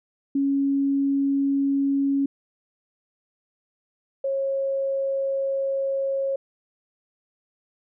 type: tone pair in turn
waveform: sine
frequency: 277 / 544.2 Hz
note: C#4 / C#5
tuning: -1 / -32 cents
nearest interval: octave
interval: 1169 cents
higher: second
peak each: -19 / -22 dBFS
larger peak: first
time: 0.35-2.26 / 4.24-6.36 s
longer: second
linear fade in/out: 5 ms
effects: none